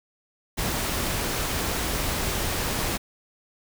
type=noise; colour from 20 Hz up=pink; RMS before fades=-27 dBFS; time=0.57-2.98 s; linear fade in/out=20 ms; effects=none